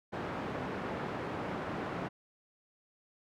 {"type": "band-pass noise", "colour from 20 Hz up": "pink", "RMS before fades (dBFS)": -38, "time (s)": [0.12, 2.09], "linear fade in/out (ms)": 20, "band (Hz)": [150, 1500], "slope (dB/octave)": 12, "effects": []}